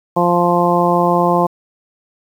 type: harmonic tone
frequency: 174.61 Hz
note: F3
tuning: in tune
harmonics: 1 / 2 / 3 / 4 / 5 / 6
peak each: -18 / -18 / -18 / -18 / -18 / -18 dBFS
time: 0.16-1.47 s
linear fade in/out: 10 ms
effects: 7-bit